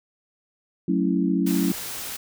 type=chord; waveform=sine; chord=F# minor seventh; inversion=none; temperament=equal; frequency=185 / 220 / 277.2 / 329.6 Hz; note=F#3 / A3 / C#4 / E4; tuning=0 / 0 / 0 / 0 cents; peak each=-23 / -27 / -24 / -26 dBFS; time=0.88-1.72 s; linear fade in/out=5 ms
type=noise; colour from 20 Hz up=white; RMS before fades=-33 dBFS; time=1.46-2.17 s; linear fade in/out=10 ms
effects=none